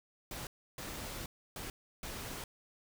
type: noise bursts at uneven times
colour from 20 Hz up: pink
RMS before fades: -43 dBFS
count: 4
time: 0.31-0.47 / 0.78-1.26 / 1.56-1.7 / 2.03-2.44 s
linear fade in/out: 2 ms
effects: none